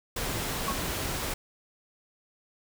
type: noise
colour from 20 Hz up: pink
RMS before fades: -32 dBFS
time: 0.16-1.34 s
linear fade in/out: 5 ms
type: tone with exponential decay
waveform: sine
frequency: 1100 Hz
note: C#6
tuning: 14 cents flat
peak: -25 dBFS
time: 0.68-0.82 s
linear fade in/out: 2 ms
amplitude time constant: 30 ms
effects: none